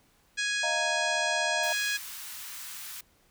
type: harmonic tone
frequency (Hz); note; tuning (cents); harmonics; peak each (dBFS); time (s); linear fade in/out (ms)
830.6; G#5; 0; 2 / 3 / 4 / 5 / 6 / 7 / 8 / 9 / 10; -30 / -34 / -36 / -38 / -40 / -41 / -42 / -43 / -44; 0.37-1.98; 20
type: chord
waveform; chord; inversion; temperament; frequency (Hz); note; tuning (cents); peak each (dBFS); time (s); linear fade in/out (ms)
sine; Eb suspended second; none; equal; 622.3 / 698.5 / 932.3; Eb5 / F5 / Bb5; 0 / 0 / 0; -33 / -33 / -36; 0.63-1.73; 5
type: high-pass noise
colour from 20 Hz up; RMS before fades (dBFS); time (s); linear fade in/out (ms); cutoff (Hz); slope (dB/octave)
white; -41; 1.63-3.01; 5; 1000; 24
effects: pink hiss -65 dBFS RMS until 3.3 s